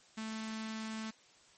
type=tone with notch filter; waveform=sawtooth; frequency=220 Hz; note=A3; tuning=in tune; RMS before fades=-41 dBFS; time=0.17-1.11 s; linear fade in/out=10 ms; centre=500 Hz; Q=0.63; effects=white hiss -63 dBFS RMS until 1.57 s + MP3 32 kbps